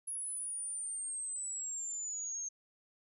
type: exponential sweep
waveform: sine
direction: down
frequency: 10548 to 6390 Hz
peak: -37 dBFS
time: 0.07-2.49 s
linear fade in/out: 10 ms
effects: none